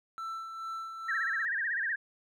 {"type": "tone with tremolo", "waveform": "triangle", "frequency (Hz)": 1332, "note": "E6", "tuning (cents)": 18, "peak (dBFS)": -33, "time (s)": [0.18, 1.45], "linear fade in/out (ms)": 0, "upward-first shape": "sine", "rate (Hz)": 2.3, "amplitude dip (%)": 45}
{"type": "tone with vibrato", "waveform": "sine", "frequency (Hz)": 1731, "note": "A6", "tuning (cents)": -29, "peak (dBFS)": -29, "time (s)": [1.08, 1.96], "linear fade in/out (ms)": 10, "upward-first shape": "sine", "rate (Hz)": 16, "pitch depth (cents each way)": 170}
{"effects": []}